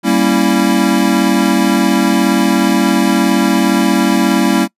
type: chord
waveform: square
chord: G diminished seventh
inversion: none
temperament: equal with one note detuned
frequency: 196 / 233.1 / 275.1 / 329.6 Hz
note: G3 / Bb3 / Db4 / Fb4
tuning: 0 / 0 / -13 / 0 cents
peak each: -16 dBFS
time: 0.03-4.68 s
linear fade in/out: 50 ms
effects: noise-tail reverb RT60 0.1 s tail -24 dB re dry + resampled to 32000 Hz